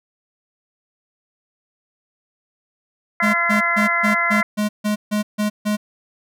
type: harmonic tone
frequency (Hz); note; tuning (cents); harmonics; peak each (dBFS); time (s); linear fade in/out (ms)
341.6; F4; -38; 2 / 3 / 4 / 5 / 6; -27 / -26 / -22 / -26 / -19; 3.2-4.43; 2
type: tone bursts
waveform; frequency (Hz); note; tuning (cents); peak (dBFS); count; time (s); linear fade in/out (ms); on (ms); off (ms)
square; 210; G#3; +19; -18; 10; 3.22-5.77; 20; 120; 150
effects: none